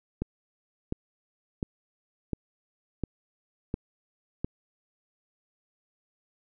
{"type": "click train", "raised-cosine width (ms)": 3, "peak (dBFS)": -16, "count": 7, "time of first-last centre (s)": [0.22, 4.445], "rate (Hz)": 1.42, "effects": []}